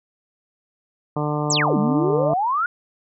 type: harmonic tone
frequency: 149.1 Hz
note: D3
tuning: 27 cents sharp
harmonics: 1 / 2 / 3 / 4 / 5 / 6 / 7 / 8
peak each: -24 / -27 / -29 / -30 / -31 / -32 / -32 / -33 dBFS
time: 1.16-2.34 s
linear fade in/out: 5 ms
type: exponential two-way sweep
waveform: sine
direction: down then up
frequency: 8372 to 191.1 to 1466 Hz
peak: -18 dBFS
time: 1.5-2.66 s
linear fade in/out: 2 ms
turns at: 1.78 s
effects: none